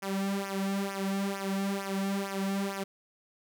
sawtooth tone with flanger, 196 Hz, G3, in tune, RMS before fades -32 dBFS, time 0.02-2.84 s, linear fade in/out 10 ms, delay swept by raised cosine 0.24 to 3.14 ms, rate 2.2 Hz, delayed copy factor -0.85, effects none

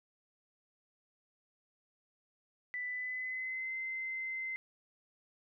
sine tone with pitch glide, 1986 to 2068 Hz, B6 to C7, +9 to -21 cents, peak -36 dBFS, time 2.74-4.56 s, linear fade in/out 0 ms, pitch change +70 cents, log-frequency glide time 2.85-3.75 s, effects none

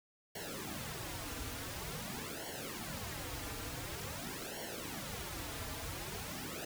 pink noise with flanger, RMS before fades -43 dBFS, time 0.35-6.65 s, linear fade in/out 5 ms, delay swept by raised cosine 0.8 to 5.5 ms, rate 0.47 Hz, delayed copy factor -0.9, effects none

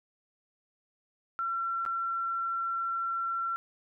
sine tone with dropouts, 1357 Hz, E6, 50 cents sharp, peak -29 dBFS, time 1.39-3.56 s, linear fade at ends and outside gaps 0 ms, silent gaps 1.852-1.862 s, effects none

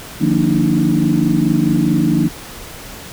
sine tone cluster, 153.4 / 178.6 / 230.8 / 289.1 / 313.5 Hz, D#3 / F3 / A#3 / D4 / D#4, -24 / +39 / -17 / -27 / +13 cents, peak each -18 dBFS, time 0.2-2.29 s, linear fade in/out 20 ms, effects pink hiss -33 dBFS RMS until 3.12 s

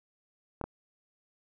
clicks, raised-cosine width 1 ms, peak -21 dBFS, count 2, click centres 0.613 / 0.64 s, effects none

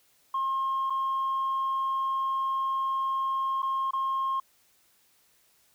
sine tone with dropouts, 1070 Hz, C6, 38 cents sharp, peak -24 dBFS, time 0.34-4.4 s, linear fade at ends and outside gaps 5 ms, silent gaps 0.899-0.903 / 3.621-3.628 / 3.909-3.933 s, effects tanh soft clip ceiling -23 dBFS + white hiss -65 dBFS RMS until 5.74 s

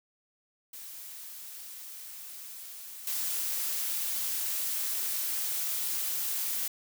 blue noise with level steps, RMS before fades -44 / -32 dBFS, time 0.73-6.68 s, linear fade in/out 5 ms, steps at 3.07 s, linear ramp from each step 2 ms, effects none

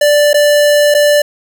square tone with dropouts, 587.3 Hz, D5, in tune, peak -7 dBFS, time 0.01-1.22 s, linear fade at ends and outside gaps 5 ms, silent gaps 0.332-0.342 / 0.942-0.947 s, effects none

